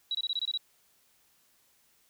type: tone bursts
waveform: sine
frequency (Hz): 3894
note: B7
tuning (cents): -25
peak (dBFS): -28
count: 8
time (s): 0.11-0.575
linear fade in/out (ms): 2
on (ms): 38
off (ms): 23
effects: white hiss -67 dBFS RMS until 2.09 s

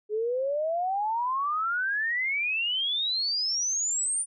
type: exponential sweep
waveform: sine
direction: up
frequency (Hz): 414.3 to 9397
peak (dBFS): -25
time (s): 0.09-4.26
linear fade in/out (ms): 50
effects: none

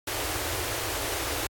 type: band-stop noise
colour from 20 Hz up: pink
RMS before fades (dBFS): -30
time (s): 0.07-1.47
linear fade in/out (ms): 5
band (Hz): 120 to 280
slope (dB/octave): 96
effects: high-pass 60 Hz 12 dB/octave + AAC 64 kbps

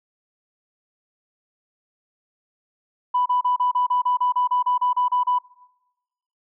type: tone bursts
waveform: sine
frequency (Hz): 991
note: B5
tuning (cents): +6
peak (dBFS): -16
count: 15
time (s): 3.14-5.388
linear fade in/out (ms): 10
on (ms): 120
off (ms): 32
effects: noise-tail reverb RT60 1.0 s tail -23 dB re dry + tanh soft clip ceiling -12 dBFS

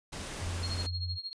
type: noise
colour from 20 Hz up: pink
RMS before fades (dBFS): -40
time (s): 0.12-0.87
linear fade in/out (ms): 10
type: tone with pitch glide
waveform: sine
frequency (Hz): 87.31 to 88.99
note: F2 to F2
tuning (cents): 0 to +33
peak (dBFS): -33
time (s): 0.39-1.19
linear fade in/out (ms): 50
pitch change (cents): +33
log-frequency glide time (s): 0.56-1.03
type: tone with tremolo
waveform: sine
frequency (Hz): 4263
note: C8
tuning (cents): +32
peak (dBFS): -33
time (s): 0.63-1.33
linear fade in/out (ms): 0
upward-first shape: triangle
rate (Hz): 13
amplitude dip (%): 95
effects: resampled to 22050 Hz

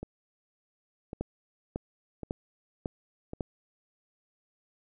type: two click trains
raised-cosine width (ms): 2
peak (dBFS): -24 / -18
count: 4 / 5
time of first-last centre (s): 0.03-3.334 / 1.21-3.408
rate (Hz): 0.908 / 1.82
effects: none

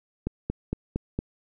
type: click train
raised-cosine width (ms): 3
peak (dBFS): -14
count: 5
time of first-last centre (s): 0.27-1.19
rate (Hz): 4.35
effects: none

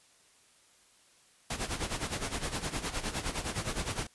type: noise with tremolo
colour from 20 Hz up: pink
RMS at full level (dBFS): -32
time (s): 1.5-4.07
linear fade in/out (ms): 5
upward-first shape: sine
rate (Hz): 9.7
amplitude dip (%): 75
effects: white hiss -63 dBFS RMS until 4.14 s + resampled to 24000 Hz

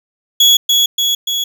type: tone with echo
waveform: 35% pulse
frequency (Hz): 3362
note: G#7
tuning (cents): +20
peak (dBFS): -4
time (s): 0.4-0.57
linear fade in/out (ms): 5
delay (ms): 290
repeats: 3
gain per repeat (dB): -3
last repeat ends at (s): 1.44
effects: none

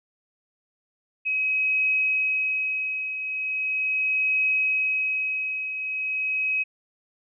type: tone with tremolo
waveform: sine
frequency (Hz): 2543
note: D#7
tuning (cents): +37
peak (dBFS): -19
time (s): 1.25-6.64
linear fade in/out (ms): 20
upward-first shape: triangle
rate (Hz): 0.39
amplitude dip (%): 65
effects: none

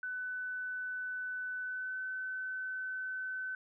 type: tone with pitch glide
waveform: sine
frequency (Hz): 1500 to 1518.3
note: F#6 to F#6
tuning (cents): +23 to +44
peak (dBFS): -36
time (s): 0.03-3.55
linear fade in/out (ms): 2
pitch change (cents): +21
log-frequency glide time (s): 1.59-2
effects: none

